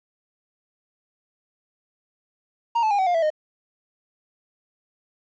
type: tone with pitch steps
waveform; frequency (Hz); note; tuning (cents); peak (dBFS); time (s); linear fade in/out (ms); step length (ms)
triangle; 932.3 / 869.9 / 811.6 / 757.3 / 706.6 / 659.2 / 615.1; A#5 / A5 / G#5 / F#5 / F5 / E5 / D#5; 0 / -20 / -40 / +40 / +20 / 0 / -20; -16; 2.75-3.303; 10; 79
effects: resampled to 16000 Hz + 9-bit